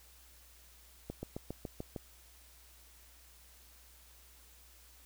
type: slowing click train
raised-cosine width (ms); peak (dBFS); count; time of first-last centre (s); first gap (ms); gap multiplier
2; -26; 7; 1.1-1.962; 130; 1.04
effects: added 60 Hz sine -61 dBFS peak until 5.05 s + white hiss -61 dBFS RMS until 5.05 s